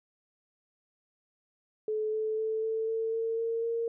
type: tone with pitch steps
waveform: sine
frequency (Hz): 431.2 / 435.5 / 439.8 / 444.1 / 448.5 / 452.9 / 457.4 / 461.9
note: A4 / A4 / A4 / A4 / A4 / A#4 / A#4 / A#4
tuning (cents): -35 / -18 / -1 / +16 / +33 / -50 / -33 / -16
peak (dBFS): -28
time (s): 1.88-3.88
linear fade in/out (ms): 2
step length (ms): 250
effects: none